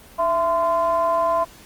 triangle ring-modulated tone, 181.5 Hz, F#3, 33 cents flat, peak -12 dBFS, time 0.18-1.45 s, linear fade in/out 20 ms, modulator 848 Hz, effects pink hiss -46 dBFS RMS until 1.65 s + Opus 24 kbps

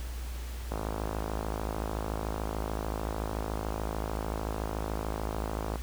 click train, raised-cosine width 1 ms, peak -19 dBFS, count 271, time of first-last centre 0.72-5.757 s, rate 53.6 Hz, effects added 60 Hz sine -35 dBFS peak until 5.82 s + pink hiss -47 dBFS RMS until 5.82 s

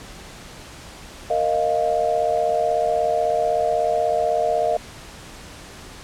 sine chord, Bb suspended fourth, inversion none, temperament equal with one note detuned, 463.5 / 622.3 / 698.5 Hz, Bb4 / Eb5 / F5, -10 / 0 / 0 cents, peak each -25 / -21 / -21 dBFS, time 1.3-4.77 s, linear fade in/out 5 ms, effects pink hiss -40 dBFS RMS until 6.03 s + low-pass 9000 Hz 12 dB/octave

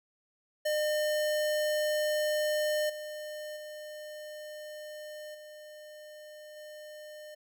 square tone with level steps, 606 Hz, D#5, 46 cents flat, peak -28 / -39 / -42 / -47 / -45 dBFS, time 0.65-7.35 s, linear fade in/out 10 ms, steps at 2.89 / 3.56 / 5.34 / 6.56 s, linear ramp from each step 10 ms, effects none

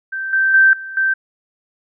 sine tone with level steps, 1559 Hz, G6, 10 cents flat, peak -21 / -12 / -7 / -27 / -13 dBFS, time 0.12-1.14 s, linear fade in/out 10 ms, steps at 0.33 / 0.54 / 0.73 / 0.97 s, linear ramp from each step 2 ms, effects none

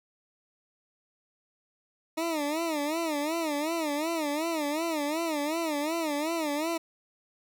20% pulse tone with vibrato, 311.1 Hz, D#4, in tune, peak -23 dBFS, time 2.17-6.78 s, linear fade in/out 10 ms, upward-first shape sine, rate 2.7 Hz, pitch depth 140 cents each way, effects none

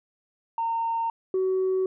sine tone pair in turn, 916 / 376.1 Hz, A#5 / F#4, -31 / +28 cents, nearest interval octave + minor third, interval 1541 cents, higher first, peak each -23 / -20 dBFS, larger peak second, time 0.58-1.1 / 1.34-1.86 s, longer neither, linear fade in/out 2 ms, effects tanh soft clip ceiling -19 dBFS

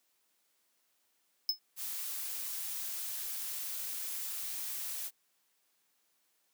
square tone with exponential decay, 5200 Hz, E8, 24 cents flat, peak -24 dBFS, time 1.49-1.59 s, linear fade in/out 1 ms, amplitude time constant 20 ms
blue noise, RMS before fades -39 dBFS, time 1.76-5.11 s, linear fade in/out 50 ms
effects white hiss -75 dBFS RMS until 6.53 s + high-pass 200 Hz 12 dB/octave

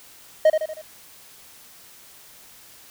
triangle tone with echo, 625 Hz, D#5, 8 cents sharp, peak -9 dBFS, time 0.45-0.5 s, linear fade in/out 5 ms, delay 79 ms, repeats 4, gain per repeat -6 dB, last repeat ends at 0.816 s, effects white hiss -48 dBFS RMS until 2.9 s

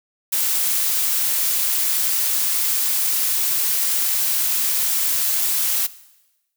blue noise, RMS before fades -20 dBFS, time 0.32-5.87 s, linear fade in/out 10 ms, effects noise-tail reverb RT60 1.0 s tail -18 dB re dry

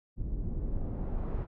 brown noise with low-pass filter sweep, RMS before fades -33 dBFS, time 0.16-1.47 s, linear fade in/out 50 ms, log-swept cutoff 250 to 1300 Hz, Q 0.8, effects none

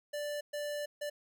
square tone bursts at uneven times, 587.3 Hz, D5, in tune, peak -36 dBFS, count 3, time 0.13-0.41 / 0.53-0.86 / 1.01-1.1 s, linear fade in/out 10 ms, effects none

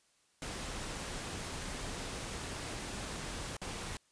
pink noise with dropouts, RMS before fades -41 dBFS, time 0.42-3.97 s, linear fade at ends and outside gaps 1 ms, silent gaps 3.568-3.616 s, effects white hiss -71 dBFS RMS until 4.11 s + resampled to 22050 Hz

